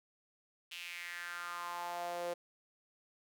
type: tone with high-pass filter sweep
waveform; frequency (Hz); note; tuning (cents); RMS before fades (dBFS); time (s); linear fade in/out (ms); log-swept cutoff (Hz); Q
sawtooth; 174.2; F3; -4; -42; 0.71-2.34; 10; 2900 to 500; 4.3
effects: none